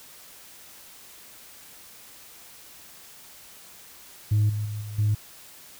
sine tone with level steps, 105.5 Hz, G#2, 28 cents sharp, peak -16 / -25 / -29 / -33 / -18 dBFS, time 4.31-5.15 s, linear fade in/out 10 ms, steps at 4.49 / 4.65 / 4.81 / 4.98 s, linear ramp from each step 10 ms, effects tanh soft clip ceiling -16 dBFS + white hiss -48 dBFS RMS until 5.79 s

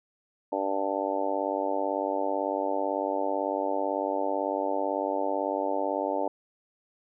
harmonic tone, 98 Hz, G2, in tune, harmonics 3 / 4 / 5 / 6 / 7 / 8 / 9, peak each -34 / -36 / -34 / -31 / -35 / -36 / -33 dBFS, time 0.52-6.28 s, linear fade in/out 5 ms, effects none

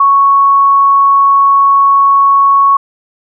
sine tone, 1108.7 Hz, C#6, in tune, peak -4 dBFS, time 0-2.77 s, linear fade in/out 5 ms, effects none

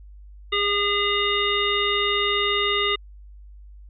harmonic tone, 407.3 Hz, G#4, 34 cents flat, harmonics 1 / 3 / 5 / 7 / 9, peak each -26 / -26 / -26 / -26 / -26 dBFS, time 0.52-2.96 s, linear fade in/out 10 ms, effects added 50 Hz sine -41 dBFS peak until 3.89 s

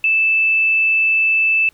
sine tone, 2635 Hz, E7, 1 cent flat, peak -12 dBFS, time 0.04-1.69 s, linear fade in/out 2 ms, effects pink hiss -56 dBFS RMS until 1.73 s

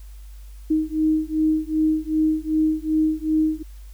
sine beating tone pair, 311.1 / 313.7 Hz, D#4 / D#4, 0 / +14 cents, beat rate 2.6 Hz, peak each -21 / -21 dBFS, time 0.7-3.63 s, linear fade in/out 10 ms, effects added 50 Hz sine -37 dBFS peak until 3.93 s + white hiss -56 dBFS RMS until 3.93 s

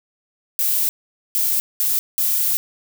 violet noise bursts at uneven times, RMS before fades -19 dBFS, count 4, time 0.59-0.89 / 1.35-1.6 / 1.8-1.99 / 2.18-2.57 s, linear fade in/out 0 ms, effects none

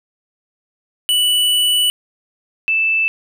square / sine tone pair in turn, 2963 / 2640 Hz, F#7 / E7, +2 / +2 cents, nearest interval major second, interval 200 cents, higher first, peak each -13 dBFS, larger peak neither, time 1.09-1.9 / 2.68-3.08 s, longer first, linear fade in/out 0 ms, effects none

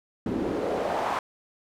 pink noise with band-pass filter sweep, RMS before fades -28 dBFS, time 0.26-1.19 s, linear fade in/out 2 ms, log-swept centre 250 to 990 Hz, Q 2.4, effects none

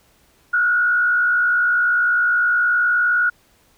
sine tone with frequency modulation, 1444 Hz, F#6, 43 cents flat, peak -14 dBFS, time 0.53-3.3 s, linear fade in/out 10 ms, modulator 59.6 Hz, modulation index 0.75, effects pink hiss -57 dBFS RMS until 3.77 s

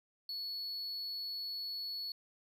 triangle tone, 4400 Hz, C#8, 14 cents flat, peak -37 dBFS, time 0.29-2.12 s, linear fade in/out 2 ms, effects none

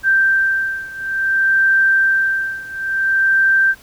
sine beating tone pair, 1568 / 1568.57 Hz, G6 / G6, 0 / +1 cents, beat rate 0.57 Hz, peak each -15 / -17 dBFS, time 0.03-3.75 s, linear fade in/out 50 ms, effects pink hiss -45 dBFS RMS until 3.82 s

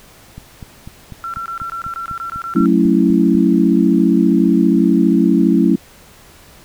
click train, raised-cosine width 5 ms, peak -19 dBFS, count 13, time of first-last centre 0.38-3.35 s, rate 4.04 Hz
sine tone bursts, 1355 Hz, E6, 47 cents sharp, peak -22 dBFS, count 12, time 1.24-2.658 s, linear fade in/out 0 ms, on 98 ms, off 22 ms
sine chord, F# minor seventh, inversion none, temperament equal, 185 / 220 / 277.2 / 329.6 Hz, F#3 / A3 / C#4 / E4, 0 / 0 / 0 / 0 cents, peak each -15 dBFS, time 2.55-5.76 s, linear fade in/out 10 ms
effects pink hiss -44 dBFS RMS until 6.64 s

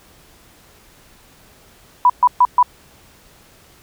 sine tone bursts, 987.8 Hz, B5, in tune, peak -7 dBFS, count 4, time 2.05-2.628 s, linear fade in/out 2 ms, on 47 ms, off 130 ms, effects pink hiss -49 dBFS RMS until 3.82 s

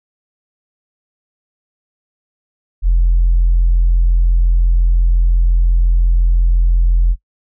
sine tone, 42.86 Hz, F1, 32 cents flat, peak -7 dBFS, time 2.82-7.16 s, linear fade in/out 50 ms, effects noise-tail reverb RT60 0.1 s tail -21 dB re dry + tanh soft clip ceiling -5 dBFS

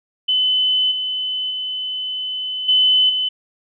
sine tone with level steps, 3024 Hz, F#7, 37 cents sharp, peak -14 / -20 / -22 / -11 / -17 dBFS, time 0.28-3.29 s, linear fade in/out 10 ms, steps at 0.91 / 1.5 / 2.68 / 3.09 s, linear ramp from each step 10 ms, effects none

